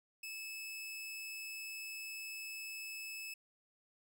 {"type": "tone", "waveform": "sawtooth", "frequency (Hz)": 2606, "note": "E7", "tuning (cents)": -20, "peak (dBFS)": -40, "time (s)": [0.23, 3.34], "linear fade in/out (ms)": 5, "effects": []}